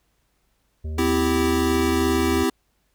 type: harmonic tone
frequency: 77.78 Hz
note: D#2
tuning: in tune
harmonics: 1 / 3 / 5 / 7 / 8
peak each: -26 / -41 / -43 / -54 / -52 dBFS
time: 0.84-2.44 s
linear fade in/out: 10 ms
type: chord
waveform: square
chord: C major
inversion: none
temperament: equal with one note detuned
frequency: 256.1 / 329.6 / 392 Hz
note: C4 / E4 / G4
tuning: -37 / 0 / 0 cents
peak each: -24 dBFS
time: 0.98-2.5 s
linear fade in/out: 5 ms
effects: added 50 Hz sine -69 dBFS peak until 2.94 s + pink hiss -69 dBFS RMS until 2.94 s